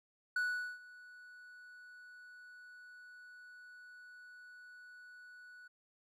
triangle tone with ADSR envelope, 1476 Hz, F#6, 5 cents flat, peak -29 dBFS, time 0.36-5.68 s, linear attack 4 ms, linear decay 420 ms, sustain -22 dB, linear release 9 ms, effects none

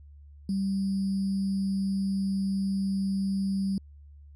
sine tone with sample-and-hold, 194.7 Hz, G3, 12 cents flat, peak -25 dBFS, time 0.49-3.78 s, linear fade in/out 2 ms, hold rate 4900 Hz, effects added 72 Hz sine -47 dBFS peak until 4.35 s + resampled to 22050 Hz

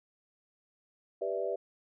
sine chord, E minor seventh, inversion first, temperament equal, 392 / 493.9 / 587.3 / 659.3 Hz, G4 / B4 / D5 / E5, 0 / 0 / 0 / 0 cents, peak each -36 / -36 / -36 / -37 dBFS, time 1.21-1.56 s, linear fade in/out 10 ms, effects none

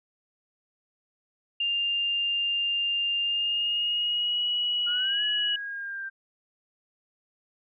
sine tone with pitch glide, 2800 to 2922 Hz, F7 to F#7, +4 to -22 cents, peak -24 dBFS, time 1.6-5.56 s, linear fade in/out 5 ms, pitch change +74 cents, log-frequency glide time 3.22-4.45 s
sine exponential two-way sweep, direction up then down, 1400 to 1701 to 1572 Hz, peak -32 dBFS, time 4.86-6.1 s, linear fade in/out 20 ms, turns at 5.24 s
effects none

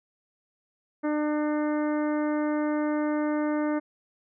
harmonic tone, 300 Hz, D4, 37 cents sharp, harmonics 1 / 2 / 3 / 4 / 5 / 6 / 7, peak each -25 / -31 / -37 / -39 / -41 / -44 / -46 dBFS, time 1.03-3.8 s, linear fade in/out 20 ms, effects none

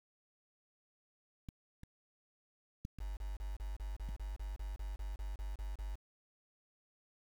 clicks, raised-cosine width 5 ms, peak -33 / -38 / -28 / -35 / -34 dBFS, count 5, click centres 1.488 / 1.834 / 2.851 / 2.987 / 4.09 s
sine tone bursts, 49 Hz, G1, in tune, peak -38 dBFS, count 15, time 3-5.956 s, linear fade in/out 10 ms, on 170 ms, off 29 ms
effects 9-bit

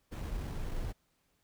brown noise with sample-and-hold, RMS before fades -37 dBFS, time 0.11-0.93 s, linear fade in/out 20 ms, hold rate 4900 Hz, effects pink hiss -75 dBFS RMS until 1.43 s

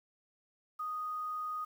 sine tone with quantisation, 1242 Hz, D#6, 3 cents flat, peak -35 dBFS, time 0.79-1.65 s, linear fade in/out 10 ms, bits 10, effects none

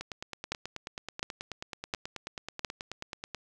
two click trains, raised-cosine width 0.2 ms, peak -20 / -13 dBFS, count 32 / 4, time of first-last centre 0.01-3.347 / 0.52-2.648 s, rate 9.29 / 1.41 Hz, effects none

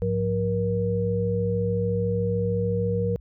sine tone cluster, 104 / 177.7 / 474 Hz, G#2 / F3 / A#4, +3 / +30 / +29 cents, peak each -26 / -28 / -25 dBFS, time 0.02-3.16 s, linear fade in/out 0 ms, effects added 60 Hz sine -43 dBFS peak until 3.2 s

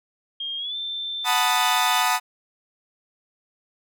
sine tone with pitch glide, 3223 to 3556 Hz, G7 to A7, +47 to +18 cents, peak -27 dBFS, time 0.4-2.02 s, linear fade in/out 5 ms, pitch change +171 cents, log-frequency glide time 0.57-0.76 s
sawtooth chord, B dominant seventh, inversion second, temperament equal, 740 / 880 / 987.8 / 1244.5 Hz, F#5 / A5 / B5 / D#6, 0 / 0 / 0 / 0 cents, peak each -21 dBFS, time 1.24-2.2 s, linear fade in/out 50 ms
effects none

